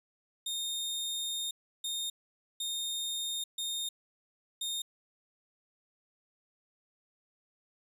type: tone bursts at uneven times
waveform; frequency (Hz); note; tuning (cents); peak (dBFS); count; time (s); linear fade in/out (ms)
sawtooth; 3672; A#7; -27; -30; 5; 0.46-1.51 / 1.84-2.1 / 2.6-3.44 / 3.58-3.89 / 4.61-4.82; 5
effects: resampled to 32000 Hz